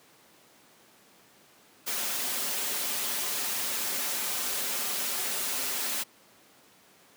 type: noise with comb filter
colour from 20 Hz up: white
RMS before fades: -31 dBFS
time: 1.86-6.04 s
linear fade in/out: 20 ms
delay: 6.2 ms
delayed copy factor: -0.65
effects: pink hiss -58 dBFS RMS until 7.16 s + high-pass 200 Hz 12 dB/octave